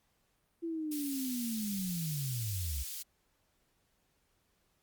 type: linear sweep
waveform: sine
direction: down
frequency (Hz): 338.3 to 61.74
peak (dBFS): -34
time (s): 0.62-2.84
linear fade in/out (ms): 20
type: high-pass noise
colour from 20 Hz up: white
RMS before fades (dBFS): -42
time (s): 0.91-3.03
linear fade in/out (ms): 10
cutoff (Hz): 3600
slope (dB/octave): 12
effects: pink hiss -75 dBFS RMS until 4.82 s + Opus 48 kbps